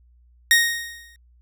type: tone with exponential decay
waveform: sawtooth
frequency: 1864.7 Hz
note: A#6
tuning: in tune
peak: -7 dBFS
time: 0.51-1.16 s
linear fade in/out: 1 ms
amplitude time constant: 140 ms
effects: added 60 Hz sine -52 dBFS peak until 1.41 s